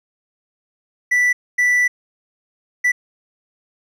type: tone bursts at uneven times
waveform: triangle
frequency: 1971 Hz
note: B6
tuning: 4 cents flat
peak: -11 dBFS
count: 3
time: 1.11-1.33 / 1.58-1.88 / 2.84-2.92 s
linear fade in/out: 10 ms
effects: none